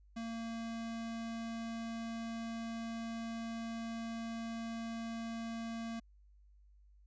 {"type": "tone", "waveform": "square", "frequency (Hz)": 228.7, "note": "A#3", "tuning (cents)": -33, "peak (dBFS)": -40, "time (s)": [0.16, 6], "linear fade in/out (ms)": 10, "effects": ["added 50 Hz sine -60 dBFS peak until 7.06 s", "resampled to 16000 Hz"]}